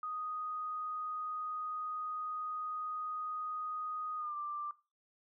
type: tone with pitch glide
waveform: sine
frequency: 1244.5 to 1181.5 Hz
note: D#6 to D6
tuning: 0 to +10 cents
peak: -37 dBFS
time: 0.03-4.71 s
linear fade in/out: 2 ms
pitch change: -90 cents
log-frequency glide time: 4.17-4.35 s
effects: noise-tail reverb RT60 0.3 s tail -17 dB re dry